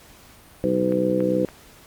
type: harmonic tone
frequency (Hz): 63.2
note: B1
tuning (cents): +41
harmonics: 2 / 3 / 4 / 5 / 6 / 7 / 8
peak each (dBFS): -34 / -25 / -33 / -24 / -28 / -34 / -22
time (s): 0.64-1.45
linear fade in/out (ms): 0
type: click train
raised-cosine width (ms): 0.5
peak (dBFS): -22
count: 4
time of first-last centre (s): 0.64-1.487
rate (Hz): 3.54
effects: pink hiss -49 dBFS RMS until 1.86 s + Opus 48 kbps